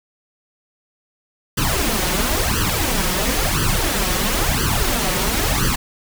pink noise with flanger, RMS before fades -19 dBFS, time 1.57-5.76 s, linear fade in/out 10 ms, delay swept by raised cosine 0.65 to 5.55 ms, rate 0.98 Hz, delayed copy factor +0.85, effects none

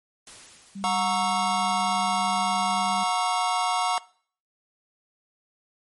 white noise with exponential decay, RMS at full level -43 dBFS, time 0.27-1.98 s, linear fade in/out 1 ms, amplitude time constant 370 ms
sine tone, 196.5 Hz, G3, 4 cents sharp, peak -33 dBFS, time 0.75-3.04 s, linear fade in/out 10 ms
square chord, F# dominant seventh, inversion none, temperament equal with one note detuned, 728.1 / 932.3 / 1108.7 / 1318.5 Hz, F#5 / A#5 / C#6 / E6, -28 / 0 / 0 / 0 cents, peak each -27 / -28 / -29 / -32 dBFS, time 0.84-3.98 s, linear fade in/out 0 ms
effects noise-tail reverb RT60 0.5 s tail -21 dB re dry + MP3 48 kbps

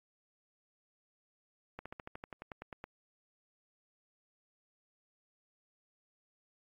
slowing click train, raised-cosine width 0.5 ms, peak -28 dBFS, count 13, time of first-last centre 1.79-2.841 s, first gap 66 ms, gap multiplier 1.05, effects AAC 48 kbps

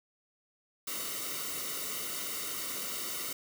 white noise with comb filter, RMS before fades -37 dBFS, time 0.87-3.33 s, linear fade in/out 5 ms, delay 1.2 ms, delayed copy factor -0.75, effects none

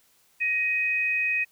sine tone pair together, 1878 / 2513 Hz, A#6 / D#7, +12 / +17 cents, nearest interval perfect fourth, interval 505 cents, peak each -30 / -23 dBFS, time 0.4-1.45 s, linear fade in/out 20 ms, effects white hiss -63 dBFS RMS until 1.51 s

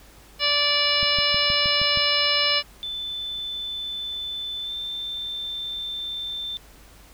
harmonic tone, 582 Hz, D5, 16 cents flat, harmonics 1 / 2 / 3 / 4 / 5 / 6 / 7 / 8 / 9, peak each -30 / -30 / -31 / -27 / -24 / -30 / -26 / -36 / -25 dBFS, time 0.39-2.63 s, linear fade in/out 50 ms
click train, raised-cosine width 5 ms, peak -21 dBFS, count 7, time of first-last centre 1.03-1.973 s, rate 6.36 Hz
sine tone with pitch glide, 3520 to 3561 Hz, A7 to A7, 0 to +20 cents, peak -28 dBFS, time 2.83-6.57 s, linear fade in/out 0 ms, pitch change +20 cents, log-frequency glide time 4.62-4.72 s
effects added 50 Hz sine -51 dBFS peak until 7.13 s + pink hiss -51 dBFS RMS until 7.13 s

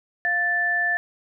sine tone pair together, 698 / 1760 Hz, F5 / A6, -1 / 0 cents, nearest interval octave + major third, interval 1601 cents, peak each -29 / -20 dBFS, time 0.25-0.97 s, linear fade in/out 0 ms, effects none

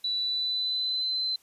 sine tone with pitch glide, 3954 to 4068 Hz, B7 to C8, +1 to -50 cents, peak -26 dBFS, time 0.04-1.36 s, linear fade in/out 5 ms, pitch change +49 cents, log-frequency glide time 0.15-1.24 s, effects white hiss -62 dBFS RMS until 1.42 s + resampled to 32000 Hz

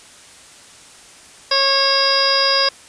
harmonic tone, 546 Hz, C#5, 26 cents flat, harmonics 1 / 2 / 3 / 4 / 5 / 6 / 7 / 9 / 10, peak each -21 / -21 / -23 / -28 / -28 / -27 / -26 / -16 / -27 dBFS, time 1.51-2.69 s, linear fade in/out 5 ms, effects white hiss -43 dBFS RMS until 2.88 s + resampled to 22050 Hz

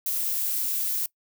violet noise, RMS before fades -27 dBFS, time 0.06-1.06 s, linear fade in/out 2 ms, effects noise-tail reverb RT60 0.1 s tail -22 dB re dry

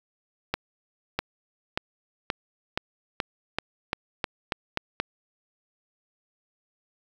accelerating click train, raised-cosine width 0.3 ms, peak -9 dBFS, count 12, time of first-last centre 0.54-5 s, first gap 650 ms, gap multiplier 0.9, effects 7-bit

